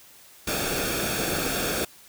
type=noise with comb filter; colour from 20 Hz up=pink; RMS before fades=-27 dBFS; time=0.47-1.85 s; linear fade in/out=5 ms; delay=1 ms; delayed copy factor=-0.65; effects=white hiss -51 dBFS RMS until 2.08 s